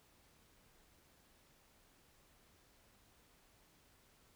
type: silence
effects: pink hiss -69 dBFS RMS until 4.35 s